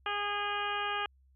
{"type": "harmonic tone with a mistuned harmonic", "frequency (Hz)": 410, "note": "G#4", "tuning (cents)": -22, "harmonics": [1, 2, 3, 4, 5, 6, 7, 8], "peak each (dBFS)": [-42, -37, -36, -38, -46, -41, -40, -45], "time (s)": [0.06, 1.06], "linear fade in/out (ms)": 2, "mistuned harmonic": 8, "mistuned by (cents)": -44, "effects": ["added 66 Hz sine -61 dBFS peak until 1.35 s"]}